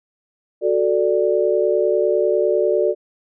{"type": "chord", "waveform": "sine", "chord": "D major", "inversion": "first", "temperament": "equal", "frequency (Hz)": [370, 440, 587.3], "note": ["F#4", "A4", "D5"], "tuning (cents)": [0, 0, 0], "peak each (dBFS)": -19, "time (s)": [0.61, 2.95], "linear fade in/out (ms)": 50, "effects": []}